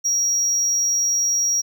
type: tone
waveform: triangle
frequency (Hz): 5670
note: F8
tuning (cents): +25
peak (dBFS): -16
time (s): 0.04-1.62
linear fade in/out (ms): 20
effects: none